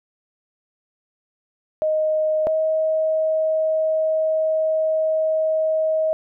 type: tone pair in turn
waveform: sine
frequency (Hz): 622.3 / 632.1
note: D#5 / D#5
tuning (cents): 0 / +27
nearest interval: unison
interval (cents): 27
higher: second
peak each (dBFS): -17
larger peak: neither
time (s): 1.82-2.47 / 2.47-6.13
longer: second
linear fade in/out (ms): 0
effects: none